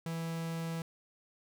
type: tone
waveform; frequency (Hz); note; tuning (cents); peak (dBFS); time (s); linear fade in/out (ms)
45% pulse; 164.81; E3; 0; -35; 0.06-0.82; 2
effects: none